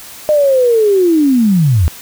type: linear sweep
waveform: sine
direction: down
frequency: 614 to 71.2 Hz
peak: -7 dBFS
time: 0.29-1.88 s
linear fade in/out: 0 ms
effects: white hiss -33 dBFS RMS until 2.01 s